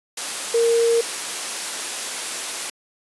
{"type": "tone in noise", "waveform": "sine", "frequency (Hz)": 463.9, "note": "A#4", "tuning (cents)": -8, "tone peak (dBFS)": -14, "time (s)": [0.54, 1.01], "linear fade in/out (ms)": 5, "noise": "white", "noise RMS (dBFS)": -27, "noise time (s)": [0.17, 2.7], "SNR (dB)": 10, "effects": ["high-pass 300 Hz 12 dB/octave", "resampled to 24000 Hz"]}